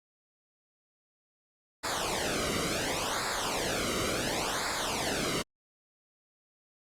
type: noise with flanger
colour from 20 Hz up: pink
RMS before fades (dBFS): -31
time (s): 1.83-5.43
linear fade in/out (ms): 20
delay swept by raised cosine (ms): 0.33 to 1.19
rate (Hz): 0.7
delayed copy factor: -0.8
effects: low-pass 9000 Hz 12 dB/octave + Opus 48 kbps